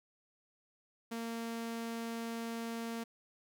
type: tone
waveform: sawtooth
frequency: 230 Hz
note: A#3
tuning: 23 cents flat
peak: -34 dBFS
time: 1.11-3.04 s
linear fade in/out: 10 ms
effects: none